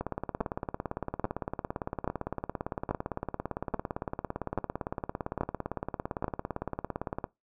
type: two click trains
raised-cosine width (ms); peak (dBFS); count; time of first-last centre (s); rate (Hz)
1; -18 / -14; 129 / 8; 0.01-7.242 / 0.41-6.243; 17.7 / 1.2
effects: noise-tail reverb RT60 0.2 s tail -21 dB re dry